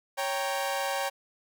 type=chord; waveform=sawtooth; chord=G diminished; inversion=second; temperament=equal; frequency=554.4 / 784 / 932.3 Hz; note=Db5 / G5 / Bb5; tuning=0 / 0 / 0 cents; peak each=-28 / -28 / -32 dBFS; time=0.17-1.1 s; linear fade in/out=20 ms; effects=none